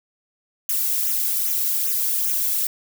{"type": "noise with flanger", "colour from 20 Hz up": "violet", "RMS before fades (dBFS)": -22, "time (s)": [0.69, 2.67], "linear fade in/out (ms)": 2, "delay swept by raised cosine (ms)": [0.21, 1.71], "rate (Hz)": 2.5, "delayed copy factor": -0.7, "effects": []}